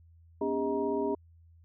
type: tone cluster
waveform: sine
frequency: 248.2 / 285.5 / 402.8 / 629 / 945 Hz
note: B3 / D4 / G4 / D#5 / A#5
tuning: +9 / -49 / +47 / +19 / +23 cents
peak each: -37 / -34 / -30 / -37 / -37 dBFS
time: 0.41-1.15 s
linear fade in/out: 5 ms
effects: added 83 Hz sine -55 dBFS peak until 1.64 s